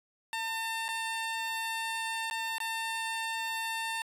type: tone with dropouts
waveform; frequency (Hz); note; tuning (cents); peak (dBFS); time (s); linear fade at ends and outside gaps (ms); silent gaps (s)
15% pulse; 901; A5; +41; -26; 0.33-4.02; 1; 0.882-0.888 / 2.3-2.31 / 2.583-2.602
effects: resampled to 32000 Hz